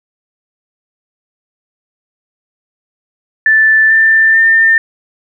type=tone with pitch steps; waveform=sine; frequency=1760 / 1781.5 / 1803.2 Hz; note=A6 / A6 / A6; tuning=0 / +21 / +42 cents; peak=-5 dBFS; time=3.46-4.78 s; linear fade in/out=2 ms; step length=440 ms; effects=none